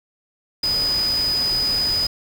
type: tone in noise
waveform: sine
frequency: 4978 Hz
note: D#8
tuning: in tune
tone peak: -18 dBFS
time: 0.63-2.07 s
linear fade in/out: 5 ms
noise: pink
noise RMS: -31 dBFS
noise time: 0.63-2.07 s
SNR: +10 dB
effects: none